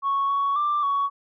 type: tone with pitch steps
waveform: sine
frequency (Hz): 1107 / 1117 / 1181 / 1120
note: C#6 / C#6 / D6 / C#6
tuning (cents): -3 / +13 / +9 / +18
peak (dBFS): -19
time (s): 0.02-1.1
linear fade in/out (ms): 50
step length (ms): 270
effects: tanh soft clip ceiling -17 dBFS